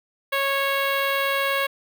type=tone with notch filter; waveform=10% pulse; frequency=551 Hz; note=C#5; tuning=11 cents flat; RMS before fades=-23 dBFS; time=0.32-1.67 s; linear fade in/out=10 ms; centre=7400 Hz; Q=0.88; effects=none